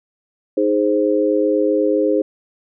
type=chord; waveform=sine; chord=Ab major; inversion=second; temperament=equal; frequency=311.1 / 415.3 / 523.3 Hz; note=Eb4 / Ab4 / C5; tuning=0 / 0 / 0 cents; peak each=-18 dBFS; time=0.57-2.22 s; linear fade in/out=5 ms; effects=none